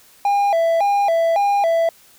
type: tone with vibrato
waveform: triangle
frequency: 732 Hz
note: F#5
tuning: 19 cents flat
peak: -12 dBFS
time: 0.25-1.89 s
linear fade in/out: 2 ms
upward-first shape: square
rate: 1.8 Hz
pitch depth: 170 cents each way
effects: white hiss -50 dBFS RMS until 2.18 s